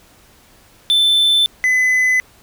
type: tone pair in turn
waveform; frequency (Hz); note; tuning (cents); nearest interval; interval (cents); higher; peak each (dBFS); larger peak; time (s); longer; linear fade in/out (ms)
triangle; 3531 / 2015; A7 / B6; +5 / +34; minor seventh; 971; first; -9 / -10; first; 0.9-1.46 / 1.64-2.2; neither; 0
effects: pink hiss -49 dBFS RMS until 2.42 s